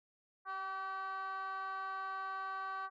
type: tone with frequency modulation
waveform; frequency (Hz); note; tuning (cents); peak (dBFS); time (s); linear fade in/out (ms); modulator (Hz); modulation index
sine; 1150; D6; -37; -36; 0.45-2.9; 50; 381; 0.9
effects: tanh soft clip ceiling -37 dBFS